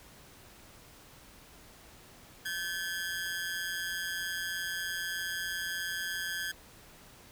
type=ring-modulated tone; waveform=sawtooth; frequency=1633 Hz; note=G#6; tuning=30 cents flat; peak=-27 dBFS; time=2.45-6.52 s; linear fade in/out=10 ms; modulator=88.4 Hz; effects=pink hiss -55 dBFS RMS until 7.31 s